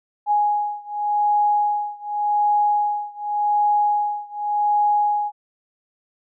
sine beating tone pair, 830.6 / 831.47 Hz, G#5 / G#5, 0 / +2 cents, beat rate 0.87 Hz, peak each -20 / -21 dBFS, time 0.26-5.32 s, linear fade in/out 50 ms, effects none

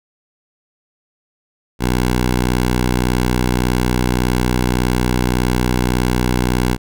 10% pulse tone, 61.74 Hz, B1, in tune, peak -6 dBFS, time 1.79-6.78 s, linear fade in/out 50 ms, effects none

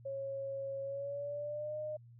sine tone with pitch glide, 547 to 610.5 Hz, C#5 to D#5, -23 to -33 cents, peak -37 dBFS, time 0.05-1.97 s, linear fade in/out 10 ms, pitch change +190 cents, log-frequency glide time 0.82-1.78 s, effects added 118 Hz sine -54 dBFS peak until 2.19 s

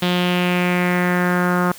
sawtooth tone with low-pass filter sweep, 178.5 Hz, F3, 38 cents sharp, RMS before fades -18 dBFS, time 0.02-1.72 s, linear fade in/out 5 ms, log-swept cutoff 3500 to 1300 Hz, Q 3.5, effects white hiss -40 dBFS RMS until 1.78 s

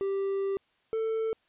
triangle tone pair in turn, 392 / 444.9 Hz, G4 / A4, 0 / +19 cents, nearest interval major second, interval 219 cents, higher second, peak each -25 dBFS, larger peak neither, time 0.01-0.57 / 0.93-1.33 s, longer first, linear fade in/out 0 ms, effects white hiss -69 dBFS RMS until 1.48 s + resampled to 8000 Hz

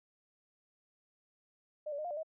sine tone with pitch steps, 605 / 571 / 612 / 703 / 590 / 636 Hz, D#5 / D5 / D#5 / F5 / D5 / D#5, -49 / -49 / -29 / +11 / +8 / +38 cents, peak -36 dBFS, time 1.86-2.232 s, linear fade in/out 10 ms, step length 62 ms, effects none

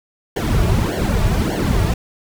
brown noise with flanger, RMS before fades -17 dBFS, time 0.36-1.94 s, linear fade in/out 5 ms, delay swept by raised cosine 0.79 to 3.99 ms, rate 1.7 Hz, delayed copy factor -1, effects none

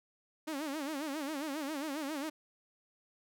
sawtooth tone with vibrato, 293.7 Hz, D4, in tune, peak -32 dBFS, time 0.47-2.3 s, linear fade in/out 10 ms, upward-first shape sine, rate 7.4 Hz, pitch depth 150 cents each way, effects none

